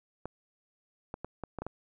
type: clicks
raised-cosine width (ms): 1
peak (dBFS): -23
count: 7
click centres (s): 0.256 / 1.141 / 1.246 / 1.437 / 1.587 / 1.62 / 1.666
effects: none